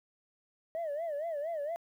sine tone with vibrato, 622.3 Hz, D#5, in tune, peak -31 dBFS, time 0.75-1.76 s, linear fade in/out 0 ms, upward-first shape sine, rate 4.3 Hz, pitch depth 160 cents each way, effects tanh soft clip ceiling -31 dBFS + 11-bit

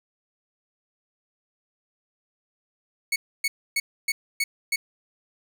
sawtooth tone bursts, 2217 Hz, C#7, in tune, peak -18 dBFS, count 6, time 3.12-4.76 s, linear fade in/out 5 ms, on 40 ms, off 280 ms, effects none

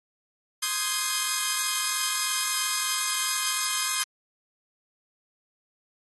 5% pulse chord, Ab major seventh, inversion first, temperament equal, 1046.5 / 1244.5 / 1568 / 1661.2 Hz, C6 / Eb6 / G6 / Ab6, 0 / 0 / 0 / 0 cents, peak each -18 / -19 / -23 / -19 dBFS, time 0.62-4.04 s, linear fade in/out 10 ms, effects AAC 32 kbps

